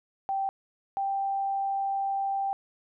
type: tone pair in turn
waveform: sine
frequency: 780 / 785.9 Hz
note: G5 / G5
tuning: -9 / +4 cents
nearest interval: unison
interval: 13 cents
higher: second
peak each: -26 dBFS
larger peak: neither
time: 0.29-0.49 / 0.97-2.53 s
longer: second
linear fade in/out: 0 ms
effects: none